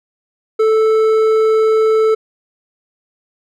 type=tone with hard clipping; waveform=triangle; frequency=439 Hz; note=A4; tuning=4 cents flat; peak=-11 dBFS; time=0.59-2.15 s; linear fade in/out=10 ms; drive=10 dB; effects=none